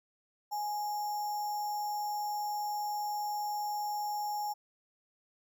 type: tone with sample-and-hold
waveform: sine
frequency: 835 Hz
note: G#5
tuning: 9 cents sharp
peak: -32 dBFS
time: 0.51-4.54 s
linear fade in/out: 20 ms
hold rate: 6300 Hz
effects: none